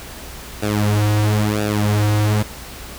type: tone with flanger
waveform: sawtooth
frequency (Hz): 105.1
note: G#2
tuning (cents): +21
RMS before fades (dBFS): -17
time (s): 0.62-2.43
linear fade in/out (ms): 10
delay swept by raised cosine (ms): 0.94 to 5.04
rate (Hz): 0.99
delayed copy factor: -1
effects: added 60 Hz sine -38 dBFS peak until 2.98 s + pink hiss -35 dBFS RMS until 2.98 s